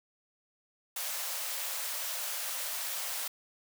white high-pass noise, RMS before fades -36 dBFS, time 0.96-3.28 s, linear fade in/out 5 ms, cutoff 500 Hz, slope 96 dB/octave, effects none

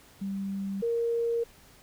sine tone pair in turn, 196 / 466.2 Hz, G3 / A#4, 0 / 0 cents, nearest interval octave + minor third, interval 1500 cents, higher second, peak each -30 / -25 dBFS, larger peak second, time 0.21-0.82 / 0.82-1.44 s, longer second, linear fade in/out 10 ms, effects pink hiss -56 dBFS RMS until 1.82 s

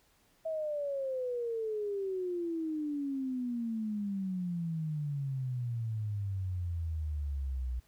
sine exponential sweep, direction down, 650 to 60.4 Hz, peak -32 dBFS, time 0.45-7.8 s, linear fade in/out 10 ms, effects pink hiss -68 dBFS RMS until 7.87 s

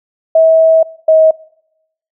sine tone pair in turn, 646 / 635.6 Hz, E5 / D#5, -35 / +37 cents, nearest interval unison, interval 28 cents, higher first, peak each -4 dBFS, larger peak neither, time 0.35-0.83 / 1.08-1.31 s, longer first, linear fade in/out 5 ms, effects noise-tail reverb RT60 0.8 s tail -23 dB re dry

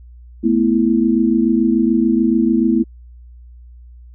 sine chord, A suspended second, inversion none, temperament equal, 220 / 246.9 / 329.6 Hz, A3 / B3 / E4, 0 / 0 / 0 cents, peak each -16 dBFS, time 0.43-2.84 s, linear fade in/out 20 ms, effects added 60 Hz sine -37 dBFS peak until 4.14 s

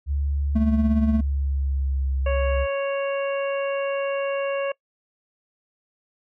sine tone with pitch glide, 71 to 66.63 Hz, C#2 to C2, +42 to +32 cents, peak -21 dBFS, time 0.06-2.67 s, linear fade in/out 50 ms, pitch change -110 cents, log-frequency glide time 0.94-2.25 s
triangle tone with tremolo, 220 Hz, A3, in tune, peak -14 dBFS, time 0.55-1.21 s, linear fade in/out 10 ms, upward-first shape triangle, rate 17 Hz, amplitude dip 60%
harmonic tone, 554.4 Hz, C#5, in tune, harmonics 1 / 2 / 3 / 4 / 5, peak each -23 / -33 / -36 / -39 / -35 dBFS, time 2.26-4.72 s, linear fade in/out 5 ms
effects noise-tail reverb RT60 0.1 s tail -24 dB re dry

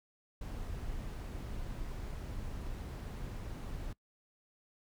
brown noise, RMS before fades -41 dBFS, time 0.41-3.93 s, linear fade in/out 5 ms, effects noise-tail reverb RT60 0.1 s tail -22 dB re dry

